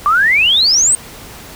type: exponential sweep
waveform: sine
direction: up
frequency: 1140 to 8640 Hz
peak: -8 dBFS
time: 0.06-0.95 s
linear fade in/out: 0 ms
effects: pink hiss -34 dBFS RMS until 1.55 s